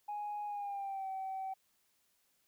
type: tone with pitch glide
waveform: sine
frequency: 830.6 to 766.1 Hz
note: G#5 to G5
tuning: 0 to -40 cents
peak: -36 dBFS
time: 0.08-1.54 s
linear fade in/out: 10 ms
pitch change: -140 cents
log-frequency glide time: 0.46-1.08 s
effects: tanh soft clip ceiling -34 dBFS + white hiss -75 dBFS RMS until 2.47 s